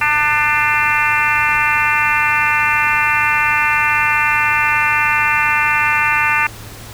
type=harmonic tone with a mistuned harmonic; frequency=299.1 Hz; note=D4; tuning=32 cents sharp; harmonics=3 / 4 / 5 / 6 / 7 / 8 / 9; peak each=-20 / -20 / -20 / -20 / -20 / -20 / -20 dBFS; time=0.01-6.47 s; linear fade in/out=5 ms; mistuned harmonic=6; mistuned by=-21 cents; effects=added 108 Hz sine -35 dBFS peak until 6.93 s + pink hiss -35 dBFS RMS until 6.93 s